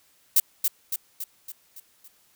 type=noise with echo; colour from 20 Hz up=violet; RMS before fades=-17 dBFS; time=0.36-0.4 s; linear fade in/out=5 ms; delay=280 ms; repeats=6; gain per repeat=-5 dB; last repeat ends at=2.08 s; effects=white hiss -62 dBFS RMS until 2.35 s